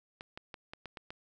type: clicks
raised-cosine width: 0.3 ms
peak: -27 dBFS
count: 7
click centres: 0.209 / 0.375 / 0.542 / 0.735 / 0.857 / 0.972 / 1.105 s
effects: none